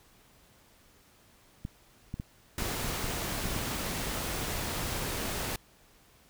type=clicks; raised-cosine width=5 ms; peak=-23 dBFS; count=8; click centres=1.651 / 2.141 / 2.199 / 2.622 / 2.846 / 3.044 / 3.456 / 3.564 s
type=noise; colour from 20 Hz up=pink; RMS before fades=-34 dBFS; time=2.58-5.56 s; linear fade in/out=2 ms
effects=pink hiss -61 dBFS RMS until 6.29 s